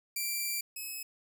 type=tone pair in turn; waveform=5% pulse; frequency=2352 / 2571 Hz; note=D7 / E7; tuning=+2 / -44 cents; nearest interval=major second; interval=154 cents; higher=second; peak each=-22 / -29 dBFS; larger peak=first; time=0.16-0.61 / 0.76-1.03 s; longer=first; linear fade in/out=5 ms; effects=none